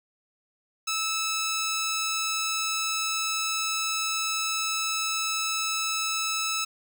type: tone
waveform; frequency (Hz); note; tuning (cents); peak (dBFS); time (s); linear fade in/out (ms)
10% pulse; 1307; E6; -15; -18; 0.87-6.65; 10
effects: none